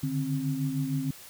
sine tone cluster, 143 / 149.5 / 265 Hz, D3 / D3 / C4, -46 / +31 / +22 cents, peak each -33 / -31 / -30 dBFS, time 0.03-1.11 s, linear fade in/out 5 ms, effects white hiss -48 dBFS RMS until 1.29 s

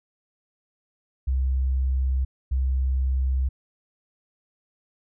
sine tone pair in turn, 65.41 / 65.41 Hz, C2 / C2, 0 / 0 cents, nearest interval unison, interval 0 cents, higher neither, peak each -20 dBFS, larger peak neither, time 1.27-2.25 / 2.51-3.49 s, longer neither, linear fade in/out 10 ms, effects none

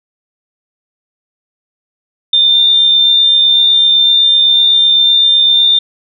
sine tone with amplitude modulation, 3599 Hz, A7, 38 cents sharp, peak -4 dBFS, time 2.33-5.79 s, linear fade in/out 5 ms, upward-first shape sine, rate 67.9 Hz, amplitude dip 35%, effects none

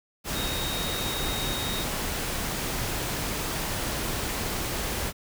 sine tone in noise, 3744 Hz, A#7, 7 cents sharp, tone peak -33 dBFS, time 0.33-1.86 s, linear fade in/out 50 ms, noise pink, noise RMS -30 dBFS, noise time 0.24-5.13 s, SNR -6 dB, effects none

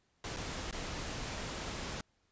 pink noise with dropouts, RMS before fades -40 dBFS, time 0.24-2.01 s, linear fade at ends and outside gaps 2 ms, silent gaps 0.364-0.368 / 0.711-0.726 s, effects pink hiss -75 dBFS RMS until 2.31 s + resampled to 16000 Hz

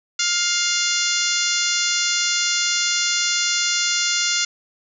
harmonic tone with a mistuned harmonic, 703 Hz, F5, 11 cents sharp, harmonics 2 / 3 / 4 / 5 / 6 / 7 / 8 / 9 / 10, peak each -27 / -27 / -27 / -27 / -27 / -27 / -27 / -27 / -27 dBFS, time 0.19-4.45 s, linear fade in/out 5 ms, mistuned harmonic 5, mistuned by -23 cents, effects none

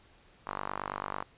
sawtooth tone with band-pass filter, 49.05 Hz, G1, 2 cents sharp, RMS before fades -38 dBFS, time 0.46-1.24 s, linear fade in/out 20 ms, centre 1100 Hz, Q 2.8, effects pink hiss -61 dBFS RMS until 1.37 s + resampled to 8000 Hz

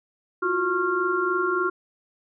sine tone cluster, 341.6 / 365 / 1089 / 1387 Hz, F4 / F#4 / C#6 / F6, -38 / -24 / -31 / -12 cents, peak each -31 / -25 / -28 / -25 dBFS, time 0.42-1.7 s, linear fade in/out 10 ms, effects none

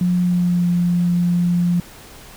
sine tone with pitch glide, 178.5 to 174.93 Hz, F3 to F3, +38 to +3 cents, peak -14 dBFS, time 0.01-1.8 s, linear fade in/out 2 ms, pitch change -35 cents, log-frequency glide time 0.21-0.69 s, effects pink hiss -41 dBFS RMS until 2.36 s

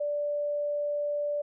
sine tone, 585 Hz, D5, 7 cents flat, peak -27 dBFS, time 0-1.42 s, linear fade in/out 10 ms, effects none

